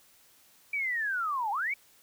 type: linear two-way sweep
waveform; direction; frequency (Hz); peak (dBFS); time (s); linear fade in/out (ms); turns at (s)
sine; down then up; 2338 to 784 to 2338; -28; 0.73-1.74; 5; 1.51
effects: white hiss -61 dBFS RMS until 2.02 s

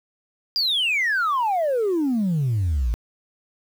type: exponential sweep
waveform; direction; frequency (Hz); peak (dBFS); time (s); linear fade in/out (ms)
sine; down; 4917 to 52.3; -17; 0.56-2.94; 0
effects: tanh soft clip ceiling -17 dBFS + 8-bit

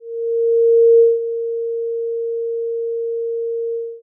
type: tone with ADSR envelope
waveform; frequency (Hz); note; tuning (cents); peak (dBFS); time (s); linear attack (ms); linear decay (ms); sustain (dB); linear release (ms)
sine; 461.9; A#4; -16; -6; 0-4.02; 1000; 190; -13; 270
effects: none

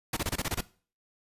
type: noise bursts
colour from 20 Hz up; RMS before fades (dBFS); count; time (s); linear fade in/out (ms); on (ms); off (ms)
pink; -30; 8; 0.13-0.609; 5; 38; 25
effects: noise-tail reverb RT60 0.4 s tail -19 dB re dry + resampled to 32000 Hz

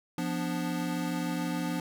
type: chord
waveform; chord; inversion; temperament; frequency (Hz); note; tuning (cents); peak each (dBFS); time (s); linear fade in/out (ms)
square; B diminished; second; equal; 174.61 / 246.9 / 293.7; F3 / B3 / D4; 0 / 0 / 0; -34 / -36 / -35; 0.18-1.8; 2
effects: none

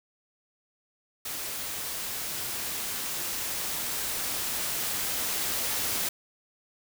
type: noise with level ramp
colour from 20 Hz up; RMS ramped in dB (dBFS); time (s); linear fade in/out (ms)
white; -35 to -29; 1.25-6.09; 5
effects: none

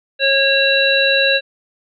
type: harmonic tone with a mistuned harmonic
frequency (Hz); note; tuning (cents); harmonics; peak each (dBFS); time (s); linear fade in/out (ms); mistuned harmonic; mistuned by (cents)
546; C#5; -26; 1 / 3 / 5 / 7; -17 / -17 / -17 / -17; 0.19-1.41; 50; 7; +48
effects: none

